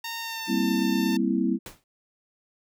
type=tone with pitch glide; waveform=10% pulse; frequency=919 to 897 Hz; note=A#5 to A5; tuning=-25 to +33 cents; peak=-23 dBFS; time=0.04-1.17 s; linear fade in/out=5 ms; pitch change=-42 cents; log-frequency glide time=0.2-0.46 s
type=chord; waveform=sine; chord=C dominant seventh; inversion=second; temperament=equal; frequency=196 / 233.1 / 261.6 / 329.6 Hz; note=G3 / Bb3 / C4 / E4; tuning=0 / 0 / 0 / 0 cents; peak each=-27 dBFS; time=0.47-1.59 s; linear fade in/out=50 ms
type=noise with exponential decay; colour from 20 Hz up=pink; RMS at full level=-36 dBFS; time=1.66-1.84 s; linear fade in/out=2 ms; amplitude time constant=38 ms
effects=none